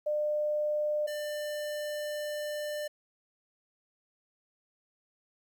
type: tone pair in turn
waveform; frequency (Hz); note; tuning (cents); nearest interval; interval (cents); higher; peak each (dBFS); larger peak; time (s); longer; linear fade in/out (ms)
sine / square; 600 / 596.2; D5 / D5; +37 / +26; unison; 11; first; -27 / -34; first; 0.06-1.07 / 1.07-2.88; second; 10
effects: 11-bit